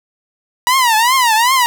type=tone with vibrato; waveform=sawtooth; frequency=961 Hz; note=B5; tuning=48 cents flat; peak=-6 dBFS; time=0.67-1.66 s; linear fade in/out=0 ms; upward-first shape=triangle; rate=2.6 Hz; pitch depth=210 cents each way; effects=none